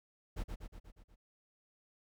brown noise with echo, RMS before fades -37 dBFS, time 0.36-0.44 s, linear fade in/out 20 ms, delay 120 ms, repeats 6, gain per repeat -4 dB, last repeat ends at 1.16 s, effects none

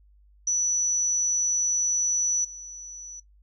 sine tone with level steps, 5930 Hz, F#8, 3 cents sharp, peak -21 / -37 dBFS, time 0.47-3.2 s, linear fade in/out 5 ms, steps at 2.44 s, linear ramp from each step 10 ms, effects noise-tail reverb RT60 0.1 s tail -17 dB re dry + added 50 Hz sine -54 dBFS peak until 3.42 s

